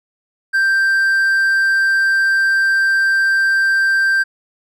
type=tone; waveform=triangle; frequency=1573 Hz; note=G6; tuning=6 cents sharp; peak=-10 dBFS; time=0.53-4.24 s; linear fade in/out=20 ms; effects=none